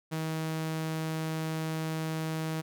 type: tone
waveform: sawtooth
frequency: 159.2 Hz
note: D#3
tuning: 40 cents sharp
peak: -27 dBFS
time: 0.11-2.62 s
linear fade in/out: 20 ms
effects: none